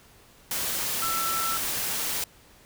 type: tone in noise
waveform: sine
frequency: 1334 Hz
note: E6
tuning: 20 cents sharp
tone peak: -28 dBFS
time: 1.02-1.57 s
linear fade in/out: 2 ms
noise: white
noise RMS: -29 dBFS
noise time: 0.51-2.24 s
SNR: -2 dB
effects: pink hiss -55 dBFS RMS until 2.65 s